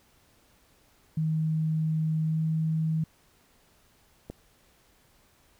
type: tone with pitch glide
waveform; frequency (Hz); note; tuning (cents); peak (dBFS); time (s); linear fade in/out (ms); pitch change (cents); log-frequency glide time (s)
sine; 157.8 to 159.17; D#3 to D#3; +25 to +40; -24; 1.17-3.04; 5; +15; 2.24-2.41
type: click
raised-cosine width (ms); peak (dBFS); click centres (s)
2; -24; 4.3
effects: pink hiss -63 dBFS RMS until 5.59 s